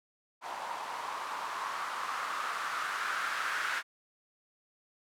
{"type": "noise with low-pass filter sweep", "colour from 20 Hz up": "violet", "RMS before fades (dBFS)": -36, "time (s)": [0.41, 3.83], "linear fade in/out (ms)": 50, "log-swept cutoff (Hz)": [900, 1500], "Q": 3.6, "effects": []}